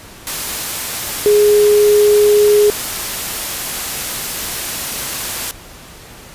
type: tone in noise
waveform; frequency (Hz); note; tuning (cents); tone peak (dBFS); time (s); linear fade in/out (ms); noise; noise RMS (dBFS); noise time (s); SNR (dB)
sine; 415.9; G#4; +2; -7; 1.26-2.7; 0; white; -22; 0.27-5.51; +12
effects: pink hiss -37 dBFS RMS until 6.34 s + resampled to 32000 Hz